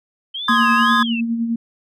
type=tone with vibrato; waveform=sine; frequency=3054 Hz; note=G7; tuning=46 cents flat; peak=-24 dBFS; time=0.34-1.21 s; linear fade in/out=10 ms; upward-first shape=sine; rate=2 Hz; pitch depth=270 cents each way
type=chord; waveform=triangle; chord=Ab major; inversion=first; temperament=just; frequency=1038.3 / 1245.9 / 1661.2 Hz; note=C6 / Eb6 / Ab6; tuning=-14 / +2 / 0 cents; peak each=-16 dBFS; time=0.48-1.03 s; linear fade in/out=5 ms
type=tone with tremolo; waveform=sine; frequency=231.1 Hz; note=A#3; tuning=15 cents flat; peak=-16 dBFS; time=0.49-1.56 s; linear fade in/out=5 ms; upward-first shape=sine; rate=9.9 Hz; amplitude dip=45%
effects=none